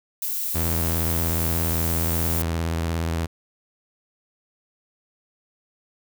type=noise; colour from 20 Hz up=violet; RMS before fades=-27 dBFS; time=0.22-2.42 s; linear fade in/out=2 ms
type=tone with vibrato; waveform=sawtooth; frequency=82.6 Hz; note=E2; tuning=4 cents sharp; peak=-19 dBFS; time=0.54-3.27 s; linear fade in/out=20 ms; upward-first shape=triangle; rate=17 Hz; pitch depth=76 cents each way
effects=none